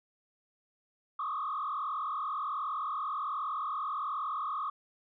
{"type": "tone with frequency modulation", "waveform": "sine", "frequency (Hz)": 1174.7, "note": "D6", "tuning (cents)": 0, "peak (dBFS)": -31, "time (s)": [1.19, 4.7], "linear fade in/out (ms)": 5, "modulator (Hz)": 41.3, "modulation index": 2.3, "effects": ["tanh soft clip ceiling -27 dBFS"]}